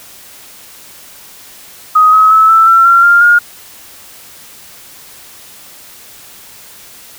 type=tone with pitch steps; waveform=sine; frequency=1255 / 1277.7 / 1300.8 / 1324.3 / 1348.2 / 1372.5 / 1397.3 / 1422.6 Hz; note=D#6 / D#6 / E6 / E6 / E6 / F6 / F6 / F6; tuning=+15 / +46 / -23 / +8 / +39 / -31 / 0 / +32 cents; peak=-3 dBFS; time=1.95-3.39 s; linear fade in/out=10 ms; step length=180 ms; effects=white hiss -36 dBFS RMS until 7.18 s